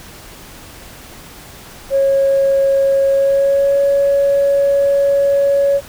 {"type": "tone with pitch glide", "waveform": "sine", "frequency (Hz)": [547, 559.5], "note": ["C#5", "C#5"], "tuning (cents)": [-23, 16], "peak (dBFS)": -9, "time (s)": [1.9, 5.81], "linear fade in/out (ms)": 50, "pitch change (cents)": 39, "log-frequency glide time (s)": [3.08, 3.82], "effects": ["tanh soft clip ceiling -6 dBFS", "pink hiss -37 dBFS RMS until 5.88 s"]}